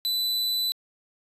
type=tone; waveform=45% pulse; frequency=3991 Hz; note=B7; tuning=17 cents sharp; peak=-24 dBFS; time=0.05-0.72 s; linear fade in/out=0 ms; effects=resampled to 32000 Hz